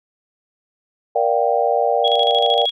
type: chord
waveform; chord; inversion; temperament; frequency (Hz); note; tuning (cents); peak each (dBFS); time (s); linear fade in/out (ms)
sine; G minor seventh; first; just; 470.4 / 588 / 705.6 / 784; Bb4 / D5 / F5 / G5; +16 / +2 / +18 / 0; -20; 1.15-2.66; 10
type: tone with tremolo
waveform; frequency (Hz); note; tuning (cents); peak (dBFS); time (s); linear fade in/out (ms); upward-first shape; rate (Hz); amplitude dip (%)
sine; 3322; G#7; 0; -16; 2.04-2.71; 10; square; 13; 65
effects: none